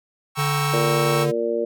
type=chord; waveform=sawtooth; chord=G diminished seventh; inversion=none; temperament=equal; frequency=784 / 932.3 / 1108.7 / 1318.5 Hz; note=G5 / Bb5 / Db6 / Fb6; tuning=0 / 0 / 0 / 0 cents; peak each=-27 / -29 / -23 / -23 dBFS; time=0.35-1.27 s; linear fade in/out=50 ms
type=tone; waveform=square; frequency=145 Hz; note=D3; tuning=22 cents flat; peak=-23 dBFS; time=0.37-1.32 s; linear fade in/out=20 ms
type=harmonic tone; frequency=116.54 Hz; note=A#2; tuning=in tune; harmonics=2 / 3 / 4 / 5; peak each=-32 / -26 / -23 / -26 dBFS; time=0.73-1.65 s; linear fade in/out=5 ms
effects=none